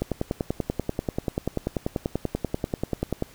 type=click train; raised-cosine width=2 ms; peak=-11 dBFS; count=34; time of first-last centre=0.02-3.224 s; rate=10.3 Hz; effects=pink hiss -51 dBFS RMS until 3.34 s